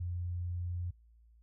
sine tone, 88 Hz, F2, 14 cents sharp, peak -34 dBFS, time 0-0.91 s, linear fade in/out 10 ms, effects noise-tail reverb RT60 0.2 s tail -26 dB re dry + added 57 Hz sine -59 dBFS peak until 1.42 s

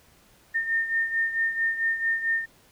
sine beating tone pair, 1818 / 1822.5 Hz, A#6 / A#6, -44 / -40 cents, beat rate 4.5 Hz, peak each -24 / -30 dBFS, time 0.54-2.46 s, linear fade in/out 20 ms, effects pink hiss -58 dBFS RMS until 2.71 s

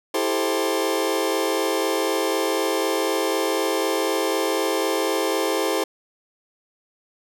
sawtooth chord, A minor seventh, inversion second, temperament just, 330 / 396 / 440 / 528 Hz, E4 / G4 / A4 / C5, +2 / +18 / 0 / +16 cents, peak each -22 dBFS, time 0.14-5.84 s, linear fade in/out 5 ms, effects none

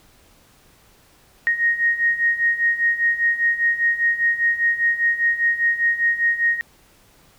sine beating tone pair, 1864.7 / 1869.7 Hz, A#6 / A#6, 0 / +5 cents, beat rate 5 Hz, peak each -22 / -18 dBFS, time 1.47-6.61 s, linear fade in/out 0 ms, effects pink hiss -54 dBFS RMS until 7.38 s

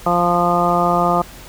harmonic tone, 174.61 Hz, F3, in tune, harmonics 1 / 2 / 3 / 4 / 5 / 6 / 7, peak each -21 / -23 / -22 / -18 / -22 / -24 / -19 dBFS, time 0.06-1.22 s, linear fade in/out 5 ms, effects added 43 Hz sine -39 dBFS peak until 1.48 s + pink hiss -39 dBFS RMS until 1.48 s

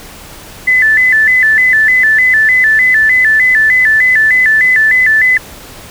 sine tone with vibrato, 1881 Hz, A#6, 15 cents sharp, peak -5 dBFS, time 0.67-5.38 s, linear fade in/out 10 ms, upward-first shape square, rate 3.3 Hz, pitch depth 120 cents each way, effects pink hiss -32 dBFS RMS until 5.9 s

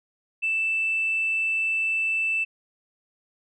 sine tone, 2648 Hz, E7, 7 cents sharp, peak -21 dBFS, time 0.42-2.45 s, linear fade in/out 20 ms, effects tanh soft clip ceiling -17 dBFS

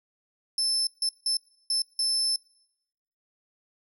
35% pulse tone bursts at uneven times, 5274 Hz, E8, in tune, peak -21 dBFS, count 5, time 0.58-0.87 / 1.02-1.09 / 1.26-1.37 / 1.7-1.82 / 1.99-2.36 s, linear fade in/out 2 ms, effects noise-tail reverb RT60 0.9 s tail -26 dB re dry

